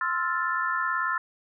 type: chord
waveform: sine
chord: F major seventh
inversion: second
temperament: equal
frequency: 1046.5 / 1318.5 / 1396.9 / 1760 Hz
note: C6 / E6 / F6 / A6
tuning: 0 / 0 / 0 / 0 cents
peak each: -30 dBFS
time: 0.01-1.18 s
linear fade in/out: 2 ms
effects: none